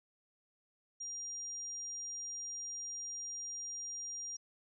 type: tone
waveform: sine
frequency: 5700 Hz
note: F8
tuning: 34 cents sharp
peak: -40 dBFS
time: 1-4.37 s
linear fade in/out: 10 ms
effects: none